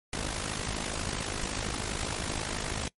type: noise with amplitude modulation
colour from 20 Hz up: pink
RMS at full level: -30 dBFS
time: 0.13-2.88 s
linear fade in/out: 2 ms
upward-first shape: sine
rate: 52.2 Hz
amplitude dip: 75%
effects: noise-tail reverb RT60 0.1 s tail -23 dB re dry + MP3 48 kbps